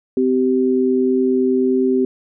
sine tone pair together, 257 / 386.7 Hz, C4 / G4, -31 / -24 cents, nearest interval perfect fifth, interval 707 cents, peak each -16 dBFS, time 0.17-2.05 s, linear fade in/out 2 ms, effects none

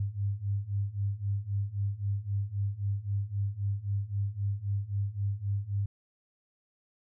sine beating tone pair, 98.3 / 102.1 Hz, G2 / G#2, +5 / -29 cents, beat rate 3.8 Hz, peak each -33 / -31 dBFS, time 0-5.86 s, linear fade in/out 5 ms, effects none

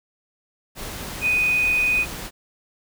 sine tone in noise, 2489 Hz, D#7, in tune, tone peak -17 dBFS, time 1.21-2.06 s, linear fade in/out 50 ms, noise pink, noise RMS -33 dBFS, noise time 0.75-2.31 s, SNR +13 dB, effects none

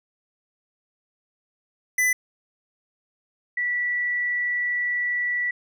square / sine tone pair in turn, 2000 / 1955.4 Hz, B6 / B6, +21 / -18 cents, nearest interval unison, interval 39 cents, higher first, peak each -19 / -22 dBFS, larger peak first, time 1.98-2.13 / 3.57-5.51 s, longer second, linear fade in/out 5 ms, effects none

